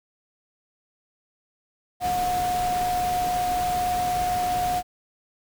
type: tone in noise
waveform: sine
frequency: 722 Hz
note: F#5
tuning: 43 cents flat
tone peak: -22 dBFS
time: 2-4.83 s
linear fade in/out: 50 ms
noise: pink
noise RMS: -33 dBFS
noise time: 2-4.83 s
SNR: +8 dB
effects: none